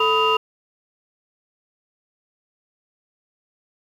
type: tone cluster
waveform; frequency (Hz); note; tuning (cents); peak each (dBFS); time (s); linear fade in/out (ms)
sine; 439.8 / 993 / 1261 / 2793; A4 / B5 / D#6 / F7; -1 / +9 / +23 / -1; -20; 0-0.37; 5
effects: tanh soft clip ceiling -9 dBFS + 8-bit